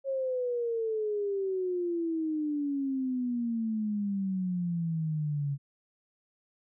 sine exponential sweep, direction down, 547 to 138.8 Hz, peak -28 dBFS, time 0.04-5.58 s, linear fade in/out 50 ms, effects none

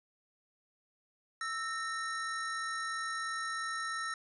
square tone pair together, 1318.5 / 1837.3 Hz, E6 / A#6, 0 / -26 cents, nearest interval tritone, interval 574 cents, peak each -38 / -39 dBFS, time 1.41-4.14 s, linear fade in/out 2 ms, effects resampled to 24000 Hz

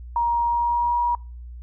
sine tone with pitch glide, 944 to 957.7 Hz, A#5 to A#5, +22 to +46 cents, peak -18 dBFS, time 0.16-1.15 s, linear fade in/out 2 ms, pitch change +24 cents, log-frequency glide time 0.43-0.98 s, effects noise-tail reverb RT60 0.4 s tail -25 dB re dry + added 60 Hz sine -35 dBFS peak until 1.62 s

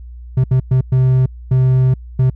triangle tone bursts at uneven times, 129.2 Hz, C3, 21 cents flat, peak -7 dBFS, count 6, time 0.37-0.44 / 0.51-0.6 / 0.71-0.81 / 0.92-1.26 / 1.51-1.94 / 2.19-2.3 s, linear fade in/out 5 ms, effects added 60 Hz sine -30 dBFS peak until 2.35 s

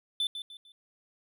triangle tone with echo, 3520 Hz, A7, in tune, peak -25 dBFS, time 0.2-0.27 s, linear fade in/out 2 ms, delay 150 ms, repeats 3, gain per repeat -9 dB, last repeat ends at 0.72 s, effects none

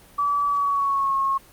sine tone with pitch glide, 1150 to 1087.3 Hz, D6 to C#6, -37 to -34 cents, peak -19 dBFS, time 0.18-1.38 s, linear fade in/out 10 ms, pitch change -97 cents, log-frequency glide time 0.47-1.15 s, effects pink hiss -50 dBFS RMS until 1.52 s + Opus 32 kbps

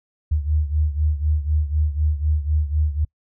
sine beating tone pair, 74.9 / 78.9 Hz, D2 / D#2, +35 / +25 cents, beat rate 4 Hz, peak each -19 / -23 dBFS, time 0.31-3.05 s, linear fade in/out 10 ms, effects noise-tail reverb RT60 0.1 s tail -26 dB re dry

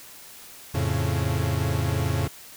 45% pulse chord, F augmented, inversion none, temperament equal, 87.31 / 110 / 138.59 Hz, F2 / A2 / C#3, 0 / 0 / 0 cents, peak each -27 dBFS, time 0.74-2.28 s, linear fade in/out 10 ms, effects white hiss -45 dBFS RMS until 2.56 s

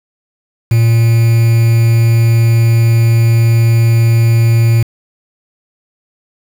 triangle tone with quantisation, 115.1 Hz, A#2, 22 cents flat, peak -4 dBFS, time 0.71-4.83 s, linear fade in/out 5 ms, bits 4, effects none

